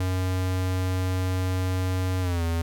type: tone with pitch glide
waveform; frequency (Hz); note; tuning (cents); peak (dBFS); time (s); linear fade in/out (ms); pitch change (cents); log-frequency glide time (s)
square; 92.5 to 83.37; F#2 to E2; 0 to +20; -24; 0-2.62; 5; -180; 2.21-2.43
effects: none